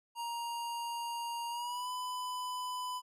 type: tone with pitch glide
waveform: square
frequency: 939 to 1000.6 Hz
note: A#5 to B5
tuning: +12 to +22 cents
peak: -37 dBFS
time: 0.15-3.02 s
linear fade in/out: 50 ms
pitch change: +110 cents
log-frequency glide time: 1.49-1.89 s
effects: resampled to 32000 Hz